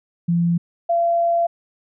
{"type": "tone pair in turn", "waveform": "sine", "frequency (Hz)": [170.9, 682.1], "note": ["F3", "F5"], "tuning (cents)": [-37, -41], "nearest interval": "2 octaves", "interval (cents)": 2396, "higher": "second", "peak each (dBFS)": -15, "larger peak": "neither", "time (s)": [[0.28, 0.58], [0.89, 1.47]], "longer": "second", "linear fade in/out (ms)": 10, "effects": []}